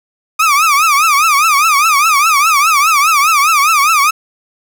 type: tone with vibrato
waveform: 30% pulse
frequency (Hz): 1214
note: D#6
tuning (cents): -43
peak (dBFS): -5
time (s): 0.39-4.11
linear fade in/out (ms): 10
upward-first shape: triangle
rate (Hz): 4.9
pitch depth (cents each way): 190
effects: none